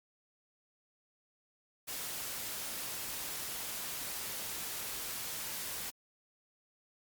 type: noise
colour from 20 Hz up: white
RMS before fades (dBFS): -40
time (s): 1.87-5.91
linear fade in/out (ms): 20
effects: Opus 48 kbps